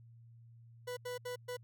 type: tone bursts at uneven times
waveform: 40% pulse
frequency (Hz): 493.9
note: B4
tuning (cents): 0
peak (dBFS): -38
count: 4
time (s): 0.87-0.97 / 1.05-1.18 / 1.25-1.36 / 1.48-1.57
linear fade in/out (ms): 10
effects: added 116 Hz sine -55 dBFS peak until 1.63 s